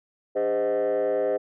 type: tone with frequency modulation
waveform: sine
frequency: 515 Hz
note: C5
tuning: 28 cents flat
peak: -19 dBFS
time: 0.35-1.38 s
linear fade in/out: 20 ms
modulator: 110 Hz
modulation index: 1.2
effects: tanh soft clip ceiling -20 dBFS